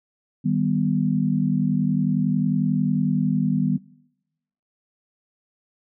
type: chord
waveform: sine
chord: Eb augmented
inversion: none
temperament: equal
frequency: 155.56 / 196 / 246.9 Hz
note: Eb3 / G3 / B3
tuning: 0 / 0 / 0 cents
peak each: -23 dBFS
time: 0.44-3.78 s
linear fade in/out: 20 ms
effects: noise-tail reverb RT60 0.9 s tail -23 dB re dry